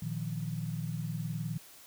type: chord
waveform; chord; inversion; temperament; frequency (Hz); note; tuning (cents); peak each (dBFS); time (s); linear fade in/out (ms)
sine; Bb suspended fourth; none; just; 116.54 / 155.39 / 174.81; Bb2 / Eb3 / F3; 0 / -2 / +2; -38 / -36 / -39; 0.02-1.58; 5
effects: white hiss -54 dBFS RMS until 1.86 s